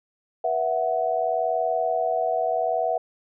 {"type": "chord", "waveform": "sine", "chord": "B suspended fourth", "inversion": "none", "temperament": "equal with one note detuned", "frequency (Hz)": [485.4, 659.3, 740], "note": ["B4", "E5", "F#5"], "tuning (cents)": [-30, 0, 0], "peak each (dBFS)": [-29, -24, -25], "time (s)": [0.44, 2.98], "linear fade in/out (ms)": 5, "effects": []}